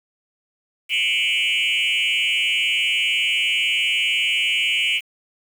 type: tone with frequency modulation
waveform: sine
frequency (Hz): 2637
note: E7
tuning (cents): 0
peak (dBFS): -15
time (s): 0.89-5.01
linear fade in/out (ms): 50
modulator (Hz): 116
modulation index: 3.7
effects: tanh soft clip ceiling -16 dBFS + 7-bit